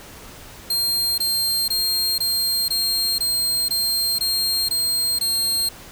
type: tone bursts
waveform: sawtooth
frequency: 4200 Hz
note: C8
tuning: 6 cents sharp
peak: -16 dBFS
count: 10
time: 0.7-5.689 s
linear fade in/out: 5 ms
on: 480 ms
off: 21 ms
effects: pink hiss -41 dBFS RMS until 5.91 s